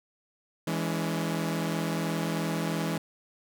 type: chord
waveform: sawtooth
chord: C# minor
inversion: first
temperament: equal with one note detuned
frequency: 164.81 / 207.7 / 284.5 Hz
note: E3 / G#3 / C#4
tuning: 0 / 0 / +45 cents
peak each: -26 / -30 / -31 dBFS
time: 0.67-2.98 s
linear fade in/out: 5 ms
effects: none